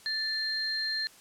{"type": "tone pair together", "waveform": "sine", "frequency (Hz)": [1760, 4186], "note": ["A6", "C8"], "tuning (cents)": [0, 0], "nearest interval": "octave + minor third", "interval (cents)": 1500, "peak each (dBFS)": [-34, -30], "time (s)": [0.06, 1.07], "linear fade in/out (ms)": 0, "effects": ["white hiss -55 dBFS RMS until 1.2 s", "low-pass 11000 Hz 12 dB/octave"]}